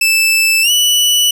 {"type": "tone with pitch glide", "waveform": "sawtooth", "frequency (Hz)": [2637, 2960], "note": ["E7", "F#7"], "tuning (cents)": [0, 0], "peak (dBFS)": -6, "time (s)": [0.01, 1.31], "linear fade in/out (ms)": 5, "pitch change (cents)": 200, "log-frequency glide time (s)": [0.62, 0.71], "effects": []}